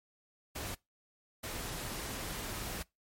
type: noise bursts at uneven times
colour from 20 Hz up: pink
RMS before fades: -40 dBFS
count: 2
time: 0.55-0.75 / 1.43-2.83 s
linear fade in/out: 10 ms
effects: noise-tail reverb RT60 0.2 s tail -23 dB re dry + MP3 64 kbps